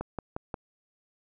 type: click train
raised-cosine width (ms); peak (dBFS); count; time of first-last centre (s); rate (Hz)
1; -19; 4; 0.01-0.542; 5.64
effects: none